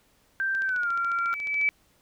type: tone with pitch glide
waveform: sine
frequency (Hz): 1568 to 1380.9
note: G6 to F6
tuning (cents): 0 to -20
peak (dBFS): -24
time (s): 0.4-1.34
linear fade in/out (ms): 0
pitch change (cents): -220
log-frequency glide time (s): 0.65-0.9
type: click train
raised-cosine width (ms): 0.2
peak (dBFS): -26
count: 16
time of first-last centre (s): 0.55-1.614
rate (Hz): 14.1
type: tone with exponential growth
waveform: sine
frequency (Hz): 2300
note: D7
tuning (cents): -37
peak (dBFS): -19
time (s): 0.63-1.69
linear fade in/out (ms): 0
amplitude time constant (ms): 230
effects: pink hiss -64 dBFS RMS until 2.01 s